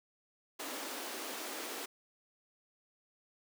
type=high-pass noise; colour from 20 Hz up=pink; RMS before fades=-42 dBFS; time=0.59-1.86 s; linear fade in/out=10 ms; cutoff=250 Hz; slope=48 dB/octave; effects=none